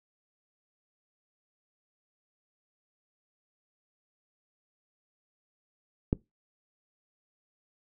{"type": "click", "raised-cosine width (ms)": 3, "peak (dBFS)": -11, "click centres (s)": 6.129, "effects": ["noise-tail reverb RT60 0.2 s tail -22 dB re dry"]}